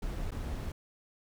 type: noise with dropouts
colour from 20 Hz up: brown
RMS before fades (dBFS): -36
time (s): 0.02-0.72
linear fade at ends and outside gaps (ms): 5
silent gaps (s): 0.308-0.317
effects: none